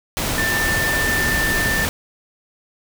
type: tone in noise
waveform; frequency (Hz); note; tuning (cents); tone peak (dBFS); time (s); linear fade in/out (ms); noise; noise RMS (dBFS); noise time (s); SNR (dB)
sine; 1782; A6; +22; -19; 0.38-1.85; 0; pink; -22; 0.17-1.89; 0
effects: none